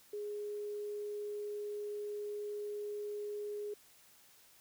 sine tone, 415.3 Hz, G#4, in tune, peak -38 dBFS, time 0.13-3.74 s, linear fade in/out 5 ms, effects white hiss -63 dBFS RMS until 4.6 s

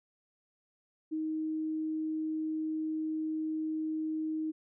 sine tone, 313.8 Hz, D#4, 15 cents sharp, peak -31 dBFS, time 1.11-4.52 s, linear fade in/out 20 ms, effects none

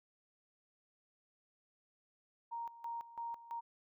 sine tone with tremolo, 932.3 Hz, A#5, in tune, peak -39 dBFS, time 2.51-3.61 s, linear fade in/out 20 ms, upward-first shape square, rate 3 Hz, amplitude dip 80%, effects none

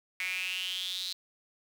sawtooth tone with high-pass filter sweep, 184.4 Hz, F#3, 6 cents flat, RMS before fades -35 dBFS, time 0.2-1.13 s, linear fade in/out 2 ms, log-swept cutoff 2200 to 4100 Hz, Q 8.2, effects none

